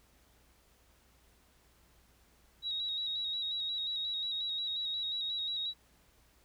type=tone with vibrato; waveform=sine; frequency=3830 Hz; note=A#7; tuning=46 cents sharp; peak=-33 dBFS; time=2.62-5.74 s; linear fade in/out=50 ms; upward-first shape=square; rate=5.6 Hz; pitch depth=30 cents each way; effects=added 60 Hz sine -68 dBFS peak until 6.44 s + pink hiss -67 dBFS RMS until 6.44 s